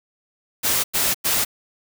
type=noise bursts; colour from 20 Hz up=white; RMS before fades=-20 dBFS; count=3; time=0.63-1.45 s; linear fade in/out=20 ms; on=210 ms; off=95 ms; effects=none